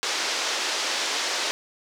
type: band-pass noise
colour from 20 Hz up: white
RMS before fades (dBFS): -27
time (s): 0.03-1.51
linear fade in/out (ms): 0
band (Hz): 330 to 6100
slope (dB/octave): 24
effects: none